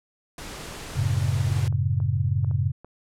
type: noise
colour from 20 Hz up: pink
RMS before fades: -37 dBFS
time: 0.38-1.68 s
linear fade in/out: 2 ms
type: chord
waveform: sine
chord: F# minor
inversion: none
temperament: equal with one note detuned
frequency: 92.5 / 110 / 136.21 Hz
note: F#2 / A2 / C#3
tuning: 0 / 0 / -30 cents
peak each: -25 dBFS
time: 0.95-2.72 s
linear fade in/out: 20 ms
type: clicks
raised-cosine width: 1 ms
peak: -30 dBFS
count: 9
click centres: 1.237 / 1.408 / 1.57 / 1.644 / 1.726 / 2.002 / 2.446 / 2.512 / 2.846 s
effects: low-pass 10000 Hz 12 dB/octave